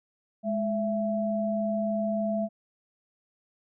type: tone pair together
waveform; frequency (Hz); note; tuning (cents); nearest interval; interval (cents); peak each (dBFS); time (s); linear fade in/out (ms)
sine; 210 / 666.7; G#3 / E5; +19 / +19; octave + minor sixth; 2000; -28; 0.43-2.49; 50
effects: none